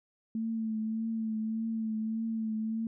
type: tone with vibrato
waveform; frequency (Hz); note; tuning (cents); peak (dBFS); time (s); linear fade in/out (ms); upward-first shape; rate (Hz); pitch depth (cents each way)
sine; 221.9; A3; +15; -30; 0.35-2.87; 2; triangle; 1.7; 36
effects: none